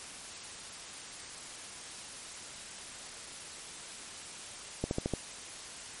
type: slowing click train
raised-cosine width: 2 ms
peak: -17 dBFS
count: 5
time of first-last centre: 4.84-5.137 s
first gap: 71 ms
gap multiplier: 1.03
effects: white hiss -45 dBFS RMS until 6 s + MP3 48 kbps